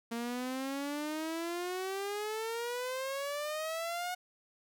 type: exponential sweep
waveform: sawtooth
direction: up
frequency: 230 to 730 Hz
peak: -31 dBFS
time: 0.11-4.15 s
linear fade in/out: 10 ms
effects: none